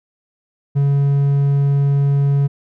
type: tone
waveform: triangle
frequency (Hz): 140.6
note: C#3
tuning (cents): +25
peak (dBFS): -10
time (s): 0.75-2.48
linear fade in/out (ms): 20
effects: none